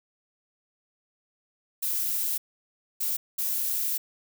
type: noise bursts at uneven times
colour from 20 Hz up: violet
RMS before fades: -28 dBFS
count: 3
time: 1.82-2.38 / 3-3.17 / 3.38-3.98 s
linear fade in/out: 10 ms
effects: none